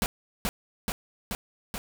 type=noise with echo; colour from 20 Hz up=pink; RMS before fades=-26 dBFS; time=0.02-0.06 s; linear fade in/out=0 ms; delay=430 ms; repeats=4; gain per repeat=-2 dB; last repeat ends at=1.78 s; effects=none